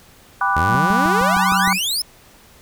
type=chord; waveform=sine; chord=G major seventh; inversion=none; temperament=equal with one note detuned; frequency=789 / 987.8 / 1174.7 / 1480 Hz; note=G5 / B5 / D6 / F#6; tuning=+11 / 0 / 0 / 0 cents; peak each=-22 / -21 / -20 / -21 dBFS; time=0.41-1.73 s; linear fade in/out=2 ms
type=exponential sweep; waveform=sawtooth; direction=up; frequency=72.2 to 5370 Hz; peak=-16 dBFS; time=0.56-2.02 s; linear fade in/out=5 ms
type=tone with pitch glide; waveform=sine; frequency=185 to 186.83 Hz; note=F#3 to F#3; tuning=0 to +17 cents; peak=-21 dBFS; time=0.67-1.79 s; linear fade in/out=50 ms; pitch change=+17 cents; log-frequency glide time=0.85-1.06 s
type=click train; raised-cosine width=3 ms; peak=-16 dBFS; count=7; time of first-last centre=0.75-1.676 s; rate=6.48 Hz
effects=pink hiss -48 dBFS RMS until 2.61 s